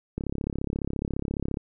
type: click train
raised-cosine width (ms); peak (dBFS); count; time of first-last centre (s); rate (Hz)
3; -16; 49; 0.18-1.571; 34.5
effects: none